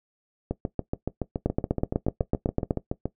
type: two click trains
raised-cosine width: 2 ms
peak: -9 / -13 dBFS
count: 11 / 19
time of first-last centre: 1.46-2.708 / 0.51-3.056 s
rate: 8.01 / 7.07 Hz
effects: noise-tail reverb RT60 0.1 s tail -17 dB re dry